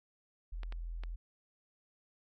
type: tone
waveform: sine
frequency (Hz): 42.03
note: E1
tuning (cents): +34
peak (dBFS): -38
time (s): 0.52-1.16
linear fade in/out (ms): 10
type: clicks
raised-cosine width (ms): 0.3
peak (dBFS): -31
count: 3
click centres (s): 0.633 / 0.724 / 1.036
effects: none